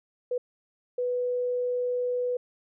sine tone bursts at uneven times, 493.9 Hz, B4, in tune, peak -25 dBFS, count 2, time 0.31-0.38 / 0.98-2.37 s, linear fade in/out 5 ms, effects none

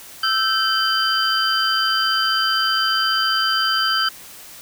sine tone cluster, 1317 / 1552 / 3074 / 4759 Hz, E6 / G6 / G7 / D8, -2 / -18 / -35 / +22 cents, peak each -22 dBFS, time 0.23-4.09 s, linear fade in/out 5 ms, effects white hiss -40 dBFS RMS until 4.61 s

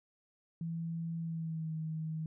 sine tone with pitch glide, 165.7 to 158.4 Hz, E3 to D#3, +9 to +31 cents, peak -35 dBFS, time 0.61-2.26 s, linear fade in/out 2 ms, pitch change -78 cents, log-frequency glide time 1.2-1.74 s, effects none

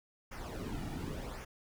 brown noise with flanger, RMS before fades -41 dBFS, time 0.31-1.45 s, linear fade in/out 10 ms, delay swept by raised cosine 0.24 to 1.94 ms, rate 0.89 Hz, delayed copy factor -0.65, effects none

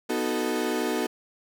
35% pulse chord, B dominant seventh, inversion none, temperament equal, 246.9 / 311.1 / 370 / 440 Hz, B3 / D#4 / F#4 / A4, 0 / 0 / 0 / 0 cents, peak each -29 dBFS, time 0.09-1.07 s, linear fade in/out 10 ms, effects none

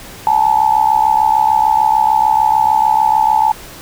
sine tone with amplitude modulation, 869 Hz, A5, 22 cents flat, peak -5 dBFS, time 0.27-3.52 s, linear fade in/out 0 ms, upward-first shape sine, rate 66.7 Hz, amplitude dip 85%, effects pink hiss -34 dBFS RMS until 3.81 s

